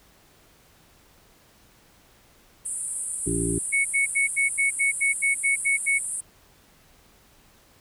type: band-pass noise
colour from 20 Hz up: pink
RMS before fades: -31 dBFS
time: 2.65-6.21 s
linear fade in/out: 10 ms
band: 8400 to 10000 Hz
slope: 96 dB/octave
type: harmonic tone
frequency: 56.6 Hz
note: A1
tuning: 50 cents sharp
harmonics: 1 / 2 / 3 / 5 / 6 / 7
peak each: -33 / -33 / -30 / -29 / -31 / -31 dBFS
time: 3.26-3.59 s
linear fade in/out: 10 ms
type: tone bursts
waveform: sine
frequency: 2217 Hz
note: C#7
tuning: in tune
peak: -19 dBFS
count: 11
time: 3.72-5.99 s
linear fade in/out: 20 ms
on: 130 ms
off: 84 ms
effects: pink hiss -57 dBFS RMS until 7.8 s